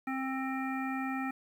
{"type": "harmonic tone", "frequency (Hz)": 264.6, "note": "C4", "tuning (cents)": 20, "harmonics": [1, 3, 5, 7, 9], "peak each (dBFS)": [-34, -39, -41, -42, -44], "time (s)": [0.07, 1.31], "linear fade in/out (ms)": 5, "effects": ["10-bit"]}